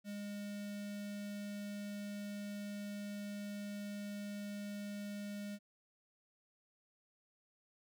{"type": "tone with notch filter", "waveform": "square", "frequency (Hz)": 204.4, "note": "G#3", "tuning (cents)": -27, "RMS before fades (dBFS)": -44, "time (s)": [0.04, 5.59], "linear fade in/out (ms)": 50, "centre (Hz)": 1000, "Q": 1.8, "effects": []}